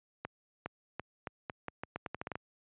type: accelerating click train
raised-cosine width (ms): 0.5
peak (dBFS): -22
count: 14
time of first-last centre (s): 0.25-2.355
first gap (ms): 410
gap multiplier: 0.82
effects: high-pass 80 Hz 12 dB/octave + resampled to 8000 Hz